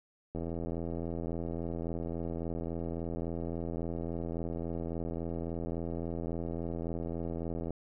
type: click train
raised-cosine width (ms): 2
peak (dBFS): -24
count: 616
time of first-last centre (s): 0.35-7.706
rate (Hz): 83.6
effects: none